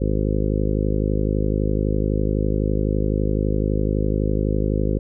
harmonic tone, 51.91 Hz, G#1, in tune, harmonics 1 / 2 / 3 / 4 / 5 / 6 / 7 / 8 / 9 / 10, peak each -22 / -25 / -27 / -28 / -29 / -30 / -30 / -31 / -32 / -32 dBFS, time 0-4.99 s, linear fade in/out 10 ms, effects none

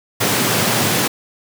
pink high-pass noise, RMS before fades -17 dBFS, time 0.2-1.08 s, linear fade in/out 10 ms, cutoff 100 Hz, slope 96 dB/octave, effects none

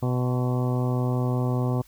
harmonic tone with a mistuned harmonic, 125.1 Hz, B2, 23 cents sharp, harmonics 1 / 2 / 3 / 4 / 5 / 6 / 7 / 8 / 9, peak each -23 / -29 / -33 / -35 / -37 / -39 / -40 / -41 / -42 dBFS, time 0.02-1.82 s, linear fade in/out 10 ms, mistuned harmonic 8, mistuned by +48 cents, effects added 50 Hz sine -57 dBFS peak until 1.87 s + white hiss -57 dBFS RMS until 1.87 s

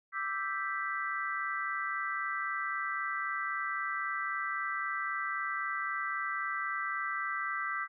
sine chord, E minor seventh, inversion third, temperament equal, 1174.7 / 1318.5 / 1568 / 1975.5 Hz, D6 / E6 / G6 / B6, 0 / 0 / 0 / 0 cents, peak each -38 / -38 / -38 / -37 dBFS, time 0.12-7.88 s, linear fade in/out 50 ms, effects none

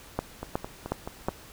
two click trains, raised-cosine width 1 ms, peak -12 / -20 dBFS, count 4 / 5, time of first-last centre 0.19-1.285 / 0.43-1.29 s, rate 2.74 / 4.65 Hz, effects pink hiss -49 dBFS RMS until 1.52 s

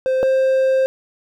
triangle tone pair in turn, 521 / 527.4 Hz, C5 / C5, -7 / +14 cents, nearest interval unison, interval 21 cents, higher second, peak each -13 / -11 dBFS, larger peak second, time 0.06-0.23 / 0.23-0.86 s, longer second, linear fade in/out 0 ms, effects none

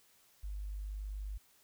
sine tone, 50.4 Hz, G1, 49 cents sharp, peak -38 dBFS, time 0.43-1.38 s, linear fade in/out 10 ms, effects white hiss -67 dBFS RMS until 1.63 s

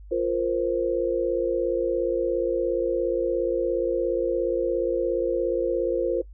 sine chord, F suspended fourth, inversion none, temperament equal, 349.2 / 466.2 / 523.3 Hz, F4 / Bb4 / C5, 0 / 0 / 0 cents, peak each -26 dBFS, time 0.11-6.22 s, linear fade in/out 10 ms, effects noise-tail reverb RT60 0.1 s tail -21 dB re dry + added 50 Hz sine -41 dBFS peak until 6.33 s

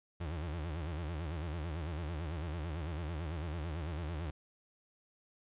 35% pulse tone with vibrato, 80.4 Hz, E2, 43 cents flat, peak -35 dBFS, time 0.2-4.31 s, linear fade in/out 10 ms, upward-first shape sine, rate 9 Hz, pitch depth 160 cents each way, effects resampled to 8000 Hz + 12-bit

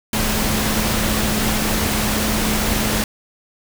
sine tone in noise, 214.2 Hz, A3, 46 cents flat, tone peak -23 dBFS, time 0.13-3.04 s, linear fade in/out 2 ms, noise pink, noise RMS -20 dBFS, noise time 0.13-3.04 s, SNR -6 dB, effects none

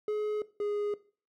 triangle tone pair in turn, 423 / 413.6 Hz, G#4 / G#4, +32 / -7 cents, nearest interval unison, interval 39 cents, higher first, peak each -26 / -27 dBFS, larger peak first, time 0.08-0.42 / 0.6-0.94 s, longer neither, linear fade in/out 2 ms, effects noise-tail reverb RT60 0.4 s tail -18 dB re dry

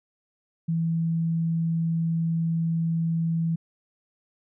sine tone, 164.81 Hz, E3, in tune, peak -22 dBFS, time 0.68-3.56 s, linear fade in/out 10 ms, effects none

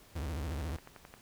40% pulse tone with vibrato, 75.3 Hz, D2, 44 cents sharp, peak -34 dBFS, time 0.15-0.77 s, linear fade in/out 10 ms, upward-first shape sine, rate 14 Hz, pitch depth 240 cents each way
click train, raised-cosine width 0.5 ms, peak -33 dBFS, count 8, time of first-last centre 0.52-1.139 s, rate 11.3 Hz
effects pink hiss -59 dBFS RMS until 1.21 s

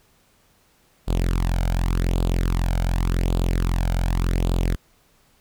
sawtooth tone with flanger, 43.65 Hz, F1, in tune, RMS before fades -21 dBFS, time 1.07-4.76 s, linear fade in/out 20 ms, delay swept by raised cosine 0.25 to 1.35 ms, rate 0.87 Hz, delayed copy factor +0.7, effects pink hiss -60 dBFS RMS until 5.4 s

